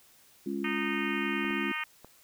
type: chord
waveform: sine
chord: Db major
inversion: second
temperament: equal with one note detuned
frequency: 207.7 / 277.2 / 346.6 Hz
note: Ab3 / Db4 / F4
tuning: 0 / 0 / -13 cents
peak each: -35 dBFS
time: 0.46-1.72 s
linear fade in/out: 5 ms
type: harmonic tone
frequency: 308.5 Hz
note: D#4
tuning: 15 cents flat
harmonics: 3 / 4 / 5 / 6 / 7 / 8 / 9 / 10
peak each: -44 / -39 / -42 / -37 / -38 / -38 / -42 / -45 dBFS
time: 0.64-1.84 s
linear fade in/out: 5 ms
type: clicks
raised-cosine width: 1 ms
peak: -33 dBFS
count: 3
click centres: 1.446 / 1.506 / 2.046 s
effects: white hiss -60 dBFS RMS until 2.23 s